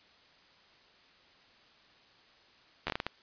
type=slowing click train; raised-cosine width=0.3 ms; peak=-16 dBFS; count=7; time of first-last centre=2.87-3.066 s; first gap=12 ms; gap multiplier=1.4; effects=white hiss -61 dBFS RMS until 3.22 s + resampled to 11025 Hz